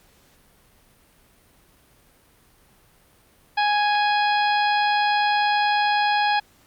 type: harmonic tone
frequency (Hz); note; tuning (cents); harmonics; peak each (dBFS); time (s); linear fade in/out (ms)
830.6; G#5; 0; 1 / 2 / 3 / 4 / 5 / 6; -19 / -25 / -29 / -31 / -33 / -35; 3.57-6.4; 10
effects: pink hiss -57 dBFS RMS until 6.66 s + Opus 48 kbps